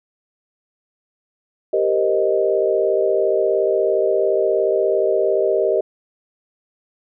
sine chord, C minor seventh, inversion second, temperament equal, 392 / 466.2 / 523.3 / 622.3 Hz, G4 / Bb4 / C5 / Eb5, 0 / 0 / 0 / 0 cents, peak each -19 / -21 / -24 / -19 dBFS, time 1.73-5.81 s, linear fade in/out 5 ms, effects none

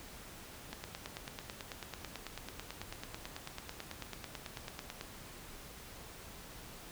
click train, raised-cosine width 0.2 ms, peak -24 dBFS, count 40, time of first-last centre 0.73-5.011 s, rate 9.11 Hz, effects pink hiss -51 dBFS RMS until 6.91 s

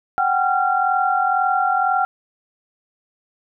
sine tone cluster, 747 / 789 / 1377 Hz, F#5 / G5 / F6, +16 / +11 / -25 cents, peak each -20 dBFS, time 0.18-2.05 s, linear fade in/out 0 ms, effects none

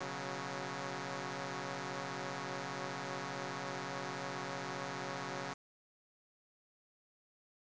5% pulse chord, B suspended second, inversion none, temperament equal with one note detuned, 123.47 / 138.59 / 183.61 Hz, B2 / C#3 / F#3, 0 / 0 / -13 cents, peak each -37 / -31 / -32 dBFS, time 0-5.54 s, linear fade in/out 10 ms, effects resampled to 16000 Hz + 9-bit

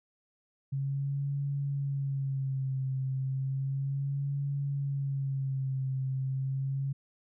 sine tone with vibrato, 136.5 Hz, C#3, 26 cents flat, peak -29 dBFS, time 0.72-6.93 s, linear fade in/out 10 ms, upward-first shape sine, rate 0.33 Hz, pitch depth 53 cents each way, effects none

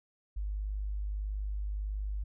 sine tone, 50.8 Hz, G#1, 38 cents flat, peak -32 dBFS, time 0.36-2.24 s, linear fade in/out 10 ms, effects none

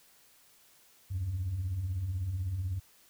sine beating tone pair, 77.9 / 93.9 Hz, D#2 / F#2, +3 / +26 cents, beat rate 16 Hz, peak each -39 / -30 dBFS, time 1.1-2.8 s, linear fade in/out 20 ms, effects tanh soft clip ceiling -27 dBFS + white hiss -62 dBFS RMS until 3.09 s

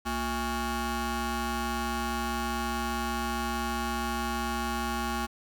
20% pulse ring-modulated tone, 293.7 Hz, D4, in tune, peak -21 dBFS, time 0.05-5.27 s, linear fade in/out 20 ms, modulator 525 Hz, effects none

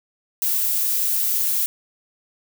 violet noise, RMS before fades -21 dBFS, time 0.42-1.66 s, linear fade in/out 0 ms, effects none

